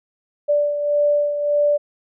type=beating tone pair; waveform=sine; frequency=585 / 586.7 Hz; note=D5 / D5; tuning=-7 / -2 cents; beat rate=1.7 Hz; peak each=-16 / -24 dBFS; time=0.48-1.78 s; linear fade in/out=20 ms; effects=none